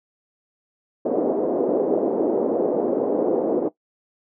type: band-pass noise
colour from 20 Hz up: pink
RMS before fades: -21 dBFS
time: 1.05-3.69 s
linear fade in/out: 10 ms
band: 310 to 540 Hz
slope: 24 dB/octave
effects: noise-tail reverb RT60 0.1 s tail -17 dB re dry